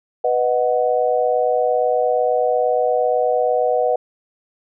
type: chord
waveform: sine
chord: B major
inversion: none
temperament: equal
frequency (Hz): 493.9 / 622.3 / 740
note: B4 / D#5 / F#5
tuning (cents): 0 / 0 / 0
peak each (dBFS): -18 / -20 / -20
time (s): 0.24-3.96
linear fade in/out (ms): 5
effects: none